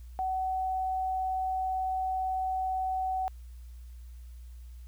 sine tone, 753 Hz, F#5, 30 cents sharp, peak -28 dBFS, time 0.19-3.28 s, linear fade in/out 0 ms, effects added 60 Hz sine -43 dBFS peak until 4.87 s + white hiss -66 dBFS RMS until 4.87 s

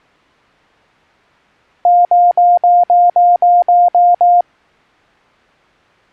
sine tone bursts, 705 Hz, F5, 16 cents sharp, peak -5 dBFS, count 10, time 1.85-4.408 s, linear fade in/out 2 ms, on 200 ms, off 62 ms, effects white hiss -48 dBFS RMS until 6.12 s + low-pass 2000 Hz 12 dB/octave

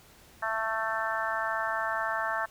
harmonic tone, 221.9 Hz, A3, 15 cents sharp, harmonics 3 / 4 / 5 / 6 / 7 / 8, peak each -35 / -35 / -35 / -35 / -35 / -35 dBFS, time 0.42-2.46 s, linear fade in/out 10 ms, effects pink hiss -56 dBFS RMS until 2.5 s

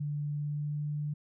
sine tone with pitch glide, 146.83 to 148.28 Hz, D3 to D3, 0 to +17 cents, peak -31 dBFS, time 0-1.14 s, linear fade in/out 10 ms, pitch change +17 cents, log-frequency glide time 0.33-0.84 s, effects none

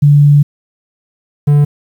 sine / triangle tone pair in turn, 145 / 145.84 Hz, D3 / D3, -22 / -12 cents, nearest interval unison, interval 10 cents, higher second, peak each -3 dBFS, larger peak neither, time 0.02-0.43 / 1.47-1.65 s, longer first, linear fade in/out 10 ms, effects 7-bit

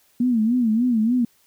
sine tone with vibrato, 233.1 Hz, A#3, in tune, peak -16 dBFS, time 0.2-1.25 s, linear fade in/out 5 ms, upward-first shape sine, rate 3.4 Hz, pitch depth 140 cents each way, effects white hiss -60 dBFS RMS until 1.46 s

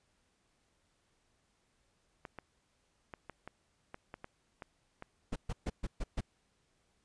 clicks, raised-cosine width 0.5 ms, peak -29 dBFS, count 10, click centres 2.252 / 2.387 / 3.138 / 3.297 / 3.476 / 3.944 / 4.141 / 4.244 / 4.622 / 5.024 s
brown noise bursts, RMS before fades -34 dBFS, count 6, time 5.32-6.21 s, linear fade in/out 10 ms, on 40 ms, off 130 ms
effects pink hiss -75 dBFS RMS until 7.04 s + resampled to 22050 Hz

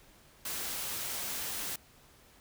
white noise, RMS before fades -37 dBFS, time 0.45-1.76 s, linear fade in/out 5 ms, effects pink hiss -60 dBFS RMS until 2.4 s

